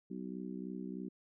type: harmonic tone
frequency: 63.2 Hz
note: B1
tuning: 41 cents sharp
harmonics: 3 / 4 / 5 / 6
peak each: -43 / -45 / -47 / -49 dBFS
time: 0.1-1.09 s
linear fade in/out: 10 ms
effects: none